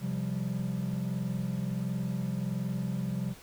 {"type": "chord", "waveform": "triangle", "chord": "C suspended fourth", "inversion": "none", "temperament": "equal", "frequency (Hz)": [130.81, 174.61, 196], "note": ["C3", "F3", "G3"], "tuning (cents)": [0, 0, 0], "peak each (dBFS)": -32, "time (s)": [0, 3.35], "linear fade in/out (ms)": 50, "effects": ["tanh soft clip ceiling -20 dBFS", "pink hiss -52 dBFS RMS until 3.42 s"]}